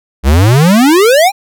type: exponential sweep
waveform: square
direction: up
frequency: 61.74 to 830.6 Hz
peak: -5 dBFS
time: 0.23-1.32 s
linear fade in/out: 50 ms
effects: none